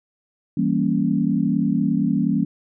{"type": "chord", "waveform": "sine", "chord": "E diminished seventh", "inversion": "none", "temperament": "equal", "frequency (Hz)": [164.81, 196, 233.1, 277.2], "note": ["E3", "G3", "Bb3", "Db4"], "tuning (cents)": [0, 0, 0, 0], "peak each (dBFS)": [-24, -22, -22, -23], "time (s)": [0.57, 2.45], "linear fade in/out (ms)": 5, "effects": []}